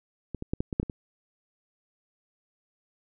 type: clicks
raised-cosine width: 3 ms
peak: -20 / -21 / -14 / -14 / -18 / -10 / -19 / -21 dBFS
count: 8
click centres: 0.347 / 0.424 / 0.535 / 0.605 / 0.728 / 0.799 / 0.83 / 0.898 s
effects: none